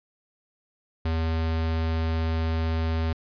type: tone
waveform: square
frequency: 81.1 Hz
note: E2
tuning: 28 cents flat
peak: -24 dBFS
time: 1.05-3.13 s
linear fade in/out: 5 ms
effects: resampled to 11025 Hz